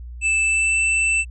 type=tone with pitch glide; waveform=square; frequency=2637 to 2661 Hz; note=E7 to E7; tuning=0 to +16 cents; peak=-17 dBFS; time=0.21-1.25 s; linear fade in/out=50 ms; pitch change=+16 cents; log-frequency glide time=0.42-0.79 s; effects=added 60 Hz sine -32 dBFS peak until 1.3 s + resampled to 24000 Hz